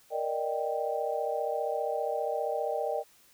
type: chord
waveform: sine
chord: Eb major seventh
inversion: second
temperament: equal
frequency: 466.2 / 587.3 / 622.3 / 784 Hz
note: Bb4 / D5 / Eb5 / G5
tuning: 0 / 0 / 0 / 0 cents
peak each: -34 dBFS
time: 0.1-3.04 s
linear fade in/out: 50 ms
effects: white hiss -61 dBFS RMS until 3.33 s